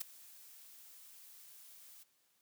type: noise with ADSR envelope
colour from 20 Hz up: blue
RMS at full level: -37 dBFS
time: 0-2.04 s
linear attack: 12 ms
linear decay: 10 ms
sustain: -20 dB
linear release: 17 ms
effects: white hiss -75 dBFS RMS until 2.41 s + high-pass 100 Hz 12 dB/octave